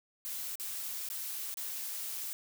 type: noise with dropouts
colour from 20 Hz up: blue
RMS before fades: -39 dBFS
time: 0.25-2.33 s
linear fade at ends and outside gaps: 0 ms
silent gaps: 0.555-0.598 / 1.088-1.101 / 1.541-1.572 s
effects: none